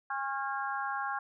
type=harmonic tone with a mistuned harmonic; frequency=271.8 Hz; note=C#4; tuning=34 cents flat; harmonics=3 / 4 / 5 / 6; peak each=-36 / -37 / -38 / -39 dBFS; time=0.1-1.19 s; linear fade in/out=5 ms; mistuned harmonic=5; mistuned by=+36 cents; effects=none